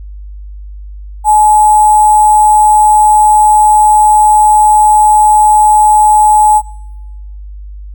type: tone with sample-and-hold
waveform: sine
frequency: 850 Hz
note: G#5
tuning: 40 cents sharp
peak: -3 dBFS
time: 1.24-6.62 s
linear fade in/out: 50 ms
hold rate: 8820 Hz
effects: noise-tail reverb RT60 1.0 s tail -22 dB re dry + added 50 Hz sine -24 dBFS peak until 7.94 s